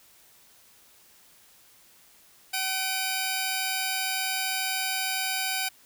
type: tone pair together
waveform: 10% pulse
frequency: 760 / 2413 Hz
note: F#5 / D7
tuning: +46 / +46 cents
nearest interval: octave + minor sixth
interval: 2000 cents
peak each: -21 dBFS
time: 2.53-5.69 s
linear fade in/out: 10 ms
effects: white hiss -57 dBFS RMS until 5.85 s